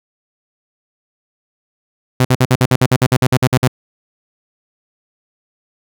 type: tone bursts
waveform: sawtooth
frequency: 127.5 Hz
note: C3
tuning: 44 cents flat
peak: -5 dBFS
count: 15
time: 2.2-3.678 s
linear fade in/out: 5 ms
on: 50 ms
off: 52 ms
effects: none